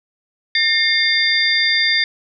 sine tone cluster, 1821 / 2132 / 3586 / 4765 Hz, A#6 / C7 / A7 / D8, -41 / +32 / +32 / +24 cents, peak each -19 dBFS, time 0.55-2.04 s, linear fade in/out 2 ms, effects none

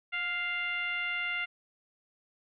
sine tone with frequency modulation, 2093 Hz, C7, in tune, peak -30 dBFS, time 0.12-1.46 s, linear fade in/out 20 ms, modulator 688 Hz, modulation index 1.1, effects none

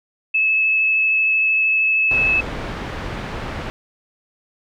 sine tone with vibrato, 2600 Hz, E7, 24 cents flat, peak -14 dBFS, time 0.34-2.41 s, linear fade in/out 10 ms, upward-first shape triangle, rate 13 Hz, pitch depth 12 cents each way
pink low-pass noise, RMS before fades -28 dBFS, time 2.11-3.7 s, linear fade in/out 0 ms, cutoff 2500 Hz, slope 12 dB/octave
effects none

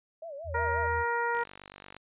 sine tone with vibrato, 610 Hz, D#5, 34 cents flat, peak -38 dBFS, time 0.22-0.87 s, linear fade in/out 5 ms, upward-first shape sine, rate 5.6 Hz, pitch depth 180 cents each way
sine tone, 82.41 Hz, E2, in tune, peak -34 dBFS, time 0.44-1.05 s, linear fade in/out 50 ms
harmonic tone, 471.8 Hz, A#4, 21 cents sharp, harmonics 1 / 2 / 3 / 4 / 5, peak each -33 / -30 / -33 / -35 / -48 dBFS, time 0.54-1.44 s, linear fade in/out 10 ms
click train, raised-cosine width 0.3 ms, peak -29 dBFS, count 31, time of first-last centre 1.35-1.966 s, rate 48.7 Hz
effects resampled to 8000 Hz

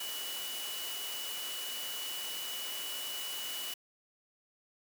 sine tone in noise, 2948 Hz, F#7, 7 cents flat, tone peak -40 dBFS, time 0-3.74 s, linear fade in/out 5 ms, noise white, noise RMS -41 dBFS, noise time 0-3.74 s, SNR -2 dB, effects high-pass 300 Hz 12 dB/octave

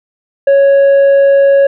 sine tone with tanh clipping, 554.4 Hz, C#5, in tune, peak -5 dBFS, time 0.47-1.67 s, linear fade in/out 5 ms, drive 4 dB, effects none

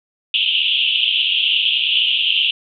pink band-pass noise, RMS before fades -17 dBFS, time 0.34-2.51 s, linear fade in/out 2 ms, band 2700 to 3400 Hz, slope 96 dB/octave, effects none

